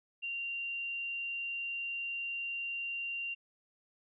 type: tone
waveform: sine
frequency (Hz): 2770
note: F7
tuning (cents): -15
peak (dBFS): -35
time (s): 0.22-3.35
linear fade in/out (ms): 20
effects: none